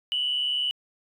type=tone with amplitude modulation; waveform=sine; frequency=2960 Hz; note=F#7; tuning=in tune; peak=-20 dBFS; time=0.12-0.71 s; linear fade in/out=0 ms; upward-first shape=sine; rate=140 Hz; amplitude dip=65%; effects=tanh soft clip ceiling -16 dBFS